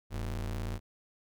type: ring-modulated tone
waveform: square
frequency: 69.4 Hz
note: C#2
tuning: 3 cents sharp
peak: -31 dBFS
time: 0.1-0.8 s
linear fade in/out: 50 ms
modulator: 28.5 Hz
effects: none